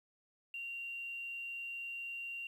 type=tone with quantisation; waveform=sine; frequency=2764 Hz; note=F7; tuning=19 cents flat; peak=-40 dBFS; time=0.54-2.47 s; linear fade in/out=2 ms; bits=11; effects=none